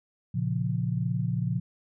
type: chord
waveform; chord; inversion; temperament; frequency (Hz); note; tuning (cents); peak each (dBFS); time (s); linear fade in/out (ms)
sine; Bb minor; none; equal; 116.54 / 138.59 / 174.61; Bb2 / Db3 / F3; 0 / 0 / 0; -29 / -30 / -30; 0.34-1.6; 10
effects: none